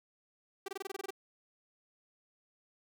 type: tone bursts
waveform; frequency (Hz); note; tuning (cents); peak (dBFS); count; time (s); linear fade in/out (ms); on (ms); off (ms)
sawtooth; 389.2; G4; -12; -33; 10; 0.66-1.106; 5; 23; 24
effects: none